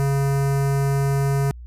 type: tone with notch filter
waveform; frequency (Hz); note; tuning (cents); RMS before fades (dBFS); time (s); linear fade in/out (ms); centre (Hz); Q
square; 138.59; C#3; 0; -20; 0-1.51; 0; 3400; 0.74
effects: added 60 Hz sine -35 dBFS peak until 1.66 s + resampled to 32000 Hz